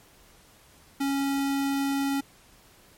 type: tone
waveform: square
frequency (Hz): 276.6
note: C#4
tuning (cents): -4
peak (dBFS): -25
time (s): 1-2.21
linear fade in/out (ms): 10
effects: pink hiss -56 dBFS RMS until 2.97 s + MP3 64 kbps